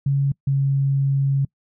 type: tone pair in turn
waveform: sine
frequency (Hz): 139 / 137.64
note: C#3 / C#3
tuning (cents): +5 / -12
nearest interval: unison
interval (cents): 17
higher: first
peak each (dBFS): -16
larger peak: neither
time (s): 0.06-0.32 / 0.47-1.45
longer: second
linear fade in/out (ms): 5
effects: noise-tail reverb RT60 0.1 s tail -25 dB re dry